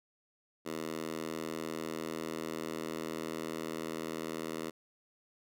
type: tone with high-pass filter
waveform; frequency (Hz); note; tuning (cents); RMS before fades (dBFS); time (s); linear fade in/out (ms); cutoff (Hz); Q
10% pulse; 80.1; E2; -49; -39; 0.65-4.71; 20; 290; 1.1
effects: none

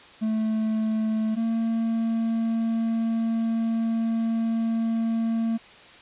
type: tone pair in turn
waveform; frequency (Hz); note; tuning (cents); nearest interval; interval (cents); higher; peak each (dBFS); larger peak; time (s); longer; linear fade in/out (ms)
triangle; 219 / 227; A3 / A#3; -8 / -46; minor second; 62; second; -20 / -20; neither; 0.21-1.36 / 1.36-5.58; second; 20
effects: white hiss -48 dBFS RMS until 6.01 s + resampled to 8000 Hz

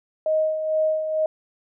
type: tone with tremolo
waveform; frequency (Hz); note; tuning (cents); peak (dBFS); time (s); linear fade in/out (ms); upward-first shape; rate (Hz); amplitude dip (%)
sine; 626; D#5; +10; -17; 0.26-1.26; 2; sine; 2.2; 55
effects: none

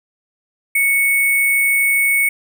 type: tone with sample-and-hold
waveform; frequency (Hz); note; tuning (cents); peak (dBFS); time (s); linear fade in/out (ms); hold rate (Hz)
sine; 2217; C#7; 0; -12; 0.75-2.29; 5; 11025
effects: none

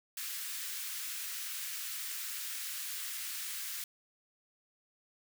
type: high-pass noise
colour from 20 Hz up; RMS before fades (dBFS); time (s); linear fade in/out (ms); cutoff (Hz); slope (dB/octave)
white; -40; 0.17-3.84; 2; 1400; 24
effects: none

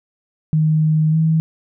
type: tone with pitch glide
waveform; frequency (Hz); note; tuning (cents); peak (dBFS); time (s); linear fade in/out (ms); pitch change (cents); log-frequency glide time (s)
sine; 155.9 to 160.01; D#3 to D#3; +4 to +49; -12; 0.53-1.4; 0; +45; 1.11-1.16
effects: none

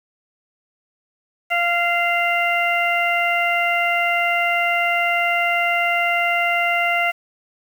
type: harmonic tone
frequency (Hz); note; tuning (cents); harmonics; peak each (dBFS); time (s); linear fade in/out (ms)
693; F5; -14; 1 / 2 / 3 / 4; -21 / -25 / -20 / -24; 1.5-7.12; 20
effects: 7-bit

